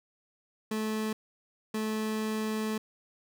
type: tone bursts at uneven times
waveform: 30% pulse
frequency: 217.2 Hz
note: A3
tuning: 22 cents flat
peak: -27 dBFS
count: 2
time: 0.71-1.13 / 1.74-2.78 s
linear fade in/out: 5 ms
effects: none